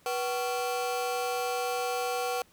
35% pulse ring-modulated tone, 623 Hz, D#5, 2 cents sharp, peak -24 dBFS, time 0.06-2.42 s, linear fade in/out 2 ms, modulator 135 Hz, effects pink hiss -62 dBFS RMS until 2.52 s + high-pass 60 Hz 12 dB/octave

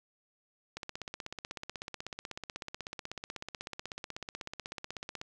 click train, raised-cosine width 0.2 ms, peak -22 dBFS, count 73, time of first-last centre 0.77-5.214 s, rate 16.2 Hz, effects none

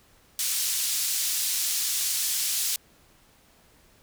pink band-pass noise, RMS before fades -27 dBFS, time 0.39-2.76 s, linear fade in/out 2 ms, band 5000 to 16000 Hz, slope 12 dB/octave, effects pink hiss -59 dBFS RMS until 4.02 s

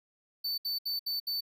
square tone bursts, 4525 Hz, C#8, 35 cents sharp, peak -31 dBFS, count 5, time 0.44-1.408 s, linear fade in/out 10 ms, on 140 ms, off 67 ms, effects none

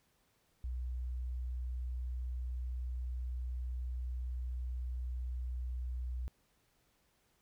sine tone, 62 Hz, B1, 7 cents sharp, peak -35 dBFS, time 0.64-6.28 s, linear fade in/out 0 ms, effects tanh soft clip ceiling -31 dBFS + pink hiss -74 dBFS RMS until 7.41 s

